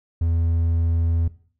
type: tone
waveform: triangle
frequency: 83.3 Hz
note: E2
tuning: 19 cents sharp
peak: -16 dBFS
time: 0.21-1.28 s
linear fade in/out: 5 ms
effects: noise-tail reverb RT60 0.5 s tail -18 dB re dry